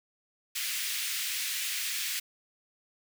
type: high-pass noise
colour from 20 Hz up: pink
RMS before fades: -33 dBFS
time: 0.55-2.2 s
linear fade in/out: 10 ms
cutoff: 2000 Hz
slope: 24 dB/octave
effects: none